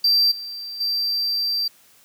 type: tone with level steps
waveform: triangle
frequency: 4696 Hz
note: D8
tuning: 1 cent flat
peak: -13 / -29 / -19 dBFS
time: 0.04-1.68 s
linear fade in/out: 5 ms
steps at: 0.31 / 0.8 s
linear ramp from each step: 10 ms
effects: white hiss -54 dBFS RMS until 2.04 s + high-pass 80 Hz 12 dB/octave